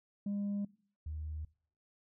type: tone pair in turn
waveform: sine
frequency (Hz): 202.4 / 77.14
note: G#3 / D#2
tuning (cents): -44 / -14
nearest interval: octave + perfect fourth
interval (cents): 1670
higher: first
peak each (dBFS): -31 / -37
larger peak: first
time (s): 0.26-0.65 / 1.06-1.45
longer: neither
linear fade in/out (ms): 5
effects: noise-tail reverb RT60 0.5 s tail -23 dB re dry + tanh soft clip ceiling -32 dBFS